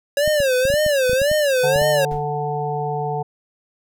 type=tone with vibrato; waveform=square; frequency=554.4 Hz; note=C#5; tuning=in tune; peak=-16 dBFS; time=0.17-2.05 s; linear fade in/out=2 ms; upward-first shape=sine; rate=1.9 Hz; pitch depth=170 cents each way
type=clicks; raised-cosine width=5 ms; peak=-17 dBFS; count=12; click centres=0.277 / 0.403 / 0.653 / 0.702 / 0.74 / 0.864 / 1.096 / 1.132 / 1.217 / 1.315 / 1.76 / 1.817 s
type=harmonic tone; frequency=147.4 Hz; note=D3; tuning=7 cents sharp; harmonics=1 / 3 / 5 / 6; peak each=-26 / -26 / -25 / -29 dBFS; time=1.63-3.23 s; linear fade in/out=10 ms
type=noise with exponential decay; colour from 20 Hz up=brown; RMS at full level=-28 dBFS; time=2.11-2.32 s; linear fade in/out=1 ms; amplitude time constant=44 ms
effects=none